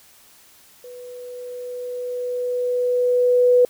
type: tone with level ramp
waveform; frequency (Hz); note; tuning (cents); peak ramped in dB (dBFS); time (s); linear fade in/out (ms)
sine; 493.9; B4; 0; -36 to -10; 0.84-3.65; 2
effects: white hiss -51 dBFS RMS until 3.69 s